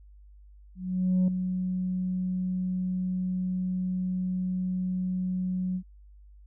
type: tone with ADSR envelope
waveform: sine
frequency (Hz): 183.8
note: F#3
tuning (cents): -11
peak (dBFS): -17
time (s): 0.75-5.83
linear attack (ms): 530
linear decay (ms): 3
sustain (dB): -9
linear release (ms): 73
effects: tanh soft clip ceiling -19 dBFS + added 50 Hz sine -49 dBFS peak until 6.46 s

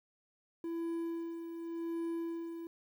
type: tone with tremolo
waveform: triangle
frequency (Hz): 333.9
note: E4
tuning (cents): +22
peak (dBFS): -32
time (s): 0.64-2.67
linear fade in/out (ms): 2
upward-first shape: sine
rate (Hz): 0.88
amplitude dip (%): 55
effects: 11-bit

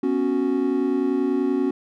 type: chord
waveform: triangle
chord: B suspended second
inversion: none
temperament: equal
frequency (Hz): 246.9 / 277.2 / 370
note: B3 / C#4 / F#4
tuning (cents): 0 / 0 / 0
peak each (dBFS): -24 / -20 / -22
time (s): 0.03-1.71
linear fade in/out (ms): 5
effects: none

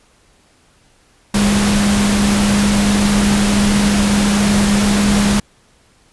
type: tone in noise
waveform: sine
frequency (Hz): 203.8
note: G#3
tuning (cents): -32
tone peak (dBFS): -12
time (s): 1.34-5.4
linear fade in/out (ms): 5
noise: pink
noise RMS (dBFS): -18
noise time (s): 1.34-5.4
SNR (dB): +3
effects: pink hiss -53 dBFS RMS until 6.12 s + resampled to 24000 Hz

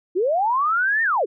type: linear two-way sweep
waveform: sine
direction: up then down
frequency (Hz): 330.3 to 1849 to 330.3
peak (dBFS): -17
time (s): 0.15-1.26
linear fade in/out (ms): 20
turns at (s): 1.03
effects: none

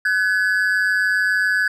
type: ring-modulated tone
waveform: triangle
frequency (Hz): 1600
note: G6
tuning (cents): +35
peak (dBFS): -11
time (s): 0.05-1.68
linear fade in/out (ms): 5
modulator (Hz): 96.4
effects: none

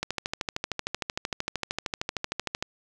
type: click train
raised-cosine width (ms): 0.2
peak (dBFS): -11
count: 35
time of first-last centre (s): 0.03-2.625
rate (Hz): 13.1
effects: none

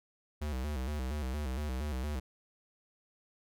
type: tone with vibrato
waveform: square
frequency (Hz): 69.3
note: C#2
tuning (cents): 0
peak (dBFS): -34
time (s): 0.41-2.2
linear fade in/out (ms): 10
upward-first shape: square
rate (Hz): 4.3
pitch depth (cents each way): 130
effects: none

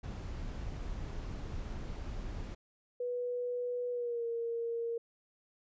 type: noise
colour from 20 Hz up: brown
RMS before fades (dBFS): -40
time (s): 0.03-2.55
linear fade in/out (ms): 10
type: tone with pitch glide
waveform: sine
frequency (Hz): 490 to 464.9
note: B4 to A#4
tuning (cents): -14 to -5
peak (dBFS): -33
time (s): 3-4.98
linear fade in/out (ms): 5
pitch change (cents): -91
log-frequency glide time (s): 3.91-4.25
effects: resampled to 16000 Hz

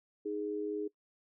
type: tone pair together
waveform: sine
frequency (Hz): 311.1 / 415.3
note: D#4 / G#4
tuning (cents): 0 / 0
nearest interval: perfect fourth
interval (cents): 500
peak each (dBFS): -38 / -35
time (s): 0.25-0.88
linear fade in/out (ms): 10
effects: noise-tail reverb RT60 0.1 s tail -22 dB re dry

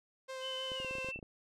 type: tone with vibrato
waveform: sawtooth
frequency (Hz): 523.3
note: C5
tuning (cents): 0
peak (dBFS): -37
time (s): 0.28-1.12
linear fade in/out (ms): 20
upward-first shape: sine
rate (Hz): 6.3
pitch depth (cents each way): 12
type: tone with pitch glide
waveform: sine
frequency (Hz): 3037 to 2675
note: F#7 to E7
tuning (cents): +44 to +25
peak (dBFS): -39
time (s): 0.4-1.2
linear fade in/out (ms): 50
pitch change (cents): -219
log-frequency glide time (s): 0.73-0.89
type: clicks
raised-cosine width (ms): 2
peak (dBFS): -34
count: 11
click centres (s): 0.718 / 0.801 / 0.847 / 0.91 / 0.953 / 0.984 / 1.046 / 1.087 / 1.16 / 1.19 / 1.228
effects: low-pass 8000 Hz 12 dB/octave

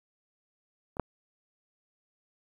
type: clicks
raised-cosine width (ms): 1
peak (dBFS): -29 / -13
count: 2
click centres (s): 0.969 / 0.997
effects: 9-bit

